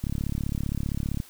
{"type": "click train", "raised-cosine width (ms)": 5, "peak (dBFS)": -16, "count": 42, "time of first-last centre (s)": [0.04, 1.201], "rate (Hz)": 35.3, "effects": ["white hiss -51 dBFS RMS until 1.29 s"]}